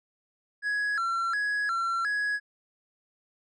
triangle tone with vibrato, 1507 Hz, F#6, 31 cents sharp, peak -24 dBFS, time 0.62-2.4 s, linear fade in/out 50 ms, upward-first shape square, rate 1.4 Hz, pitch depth 180 cents each way, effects resampled to 24000 Hz

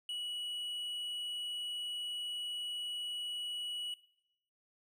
sine tone with tanh clipping, 2932 Hz, F#7, 16 cents flat, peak -38 dBFS, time 0.09-3.94 s, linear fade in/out 2 ms, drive 6 dB, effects noise-tail reverb RT60 0.7 s tail -17 dB re dry

